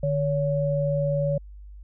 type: tone pair together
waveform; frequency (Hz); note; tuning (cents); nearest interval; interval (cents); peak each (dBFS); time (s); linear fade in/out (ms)
sine; 149.51 / 564; D3 / C#5; +31 / +30; octave + major seventh; 2299; -24; 0.03-1.38; 5
effects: added 50 Hz sine -40 dBFS peak until 1.83 s